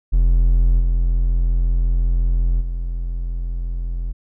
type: tone with level steps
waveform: triangle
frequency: 42.76 Hz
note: F1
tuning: 36 cents flat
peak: -9 / -12 / -19 dBFS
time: 0.12-4.13 s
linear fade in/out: 20 ms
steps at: 0.79 / 2.6 s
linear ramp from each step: 20 ms
effects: none